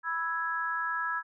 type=chord; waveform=sine; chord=E major; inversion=second; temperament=equal; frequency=987.8 / 1318.5 / 1661.2 Hz; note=B5 / E6 / G#6; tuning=0 / 0 / 0 cents; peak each=-36 / -33 / -32 dBFS; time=0.03-1.23 s; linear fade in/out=50 ms; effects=none